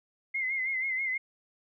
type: tone with vibrato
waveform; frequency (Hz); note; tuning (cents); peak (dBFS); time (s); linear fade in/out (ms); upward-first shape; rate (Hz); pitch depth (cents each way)
sine; 2093; C7; 0; -28; 0.34-1.18; 10; sine; 6.2; 61
effects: none